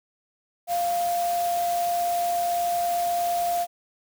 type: tone in noise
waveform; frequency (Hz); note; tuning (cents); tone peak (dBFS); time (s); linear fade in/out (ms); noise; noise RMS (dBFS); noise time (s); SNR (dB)
sine; 697; F5; -4; -22; 0.67-3.67; 50; white; -36; 0.67-3.67; +11
effects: none